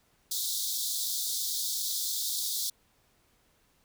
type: high-pass noise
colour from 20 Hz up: pink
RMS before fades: -32 dBFS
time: 0.31-2.7 s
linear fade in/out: 5 ms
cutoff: 3500 Hz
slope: 96 dB/octave
effects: pink hiss -68 dBFS RMS until 3.84 s